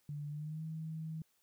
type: tone with pitch glide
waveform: sine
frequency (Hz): 146.83 to 159.2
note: D3 to D#3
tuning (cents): 0 to +40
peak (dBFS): -39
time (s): 0.09-1.22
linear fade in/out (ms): 2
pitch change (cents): +140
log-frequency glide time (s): 0.29-0.63
effects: white hiss -75 dBFS RMS until 1.42 s